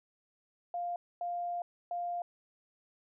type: tone bursts at uneven times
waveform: sine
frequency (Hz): 700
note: F5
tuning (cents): +4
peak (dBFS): -33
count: 3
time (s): 0.74-0.96 / 1.21-1.62 / 1.91-2.22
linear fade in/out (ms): 2
effects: none